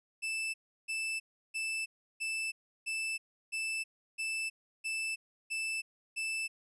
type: tone bursts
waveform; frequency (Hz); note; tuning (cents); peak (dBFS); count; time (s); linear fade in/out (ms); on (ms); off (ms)
40% pulse; 2641; E7; +3; -32; 10; 0.22-6.48; 20; 320; 340
effects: resampled to 24000 Hz